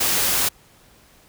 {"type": "noise", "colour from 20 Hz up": "white", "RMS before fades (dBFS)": -20, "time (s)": [0, 0.49], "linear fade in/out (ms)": 10, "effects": ["pink hiss -53 dBFS RMS until 1.28 s"]}